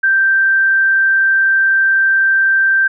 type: tone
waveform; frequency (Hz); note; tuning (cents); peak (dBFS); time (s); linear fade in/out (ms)
sine; 1568; G6; 0; -9; 0.03-2.88; 10
effects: none